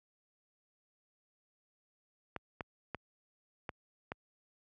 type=clicks; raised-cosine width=0.5 ms; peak=-23 dBFS; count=5; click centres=2.363 / 2.608 / 2.947 / 3.692 / 4.119 s; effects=high-pass 60 Hz 12 dB/octave